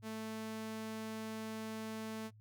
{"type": "tone", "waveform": "sawtooth", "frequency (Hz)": 220, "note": "A3", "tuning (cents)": 0, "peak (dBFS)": -37, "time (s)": [0.02, 2.31], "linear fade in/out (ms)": 50, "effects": ["noise-tail reverb RT60 0.1 s tail -24 dB re dry", "added 107 Hz sine -57 dBFS peak until 2.4 s"]}